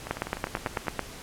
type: two click trains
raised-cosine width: 0.5 ms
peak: -11 / -19 dBFS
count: 9 / 9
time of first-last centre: 0.11-0.993 / 0.07-0.87 s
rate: 9.06 / 10 Hz
effects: pink hiss -43 dBFS RMS until 1.22 s + low-pass 12000 Hz 12 dB/octave